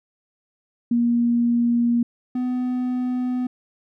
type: tone pair in turn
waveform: sine / triangle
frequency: 237.2 / 250.6 Hz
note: A#3 / B3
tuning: +30 / +25 cents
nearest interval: minor second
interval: 95 cents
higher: second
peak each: -16 / -19 dBFS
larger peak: first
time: 0.91-2.03 / 2.35-3.47 s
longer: neither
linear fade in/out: 5 ms
effects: none